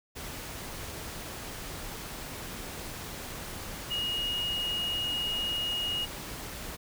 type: tone in noise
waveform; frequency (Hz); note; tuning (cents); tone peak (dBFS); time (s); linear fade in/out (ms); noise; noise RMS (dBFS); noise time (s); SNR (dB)
sine; 2873; F7; +48; -29; 3.9-6.06; 20; pink; -40; 0.15-6.77; +8
effects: none